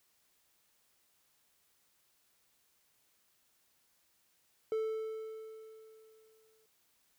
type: tone with exponential decay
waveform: triangle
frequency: 440 Hz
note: A4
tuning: in tune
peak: -28 dBFS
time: 4.72-6.66 s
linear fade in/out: 1 ms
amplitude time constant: 420 ms
effects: white hiss -73 dBFS RMS until 7.18 s